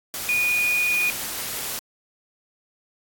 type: tone in noise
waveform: sine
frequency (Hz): 2457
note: D#7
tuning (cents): -22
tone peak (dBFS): -19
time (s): 0.29-1.1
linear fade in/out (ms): 0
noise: white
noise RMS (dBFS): -30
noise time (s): 0.14-1.79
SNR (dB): +8
effects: AAC 64 kbps